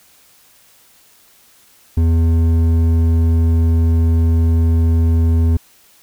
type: tone with hard clipping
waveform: sine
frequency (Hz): 82.41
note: E2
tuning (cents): 0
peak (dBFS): -12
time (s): 1.97-5.57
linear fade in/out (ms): 5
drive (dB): 8
effects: white hiss -50 dBFS RMS until 6.02 s